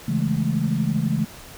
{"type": "chord", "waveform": "sine", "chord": "A major seventh", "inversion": "first", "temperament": "equal", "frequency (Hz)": [138.59, 164.81, 207.7, 220], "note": ["C#3", "E3", "G#3", "A3"], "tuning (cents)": [0, 0, 0, 0], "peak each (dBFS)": [-25, -24, -26, -25], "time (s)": [0.08, 1.25], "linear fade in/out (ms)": 5, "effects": ["pink hiss -42 dBFS RMS until 1.57 s"]}